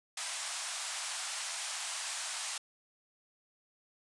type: band-pass noise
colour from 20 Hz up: white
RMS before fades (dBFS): -39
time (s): 0.17-2.58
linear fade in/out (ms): 5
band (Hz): 650 to 9700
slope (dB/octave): 48
effects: resampled to 24000 Hz